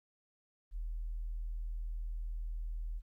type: tone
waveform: sine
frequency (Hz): 40.01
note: D#1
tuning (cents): +49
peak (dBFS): -36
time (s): 0.71-3.02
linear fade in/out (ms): 50
effects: 13-bit